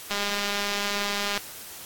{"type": "click train", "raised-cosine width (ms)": 0.2, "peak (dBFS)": -10, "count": 258, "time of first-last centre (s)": [0.11, 1.376], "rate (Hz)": 203, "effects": ["white hiss -41 dBFS RMS until 1.85 s", "AAC 64 kbps"]}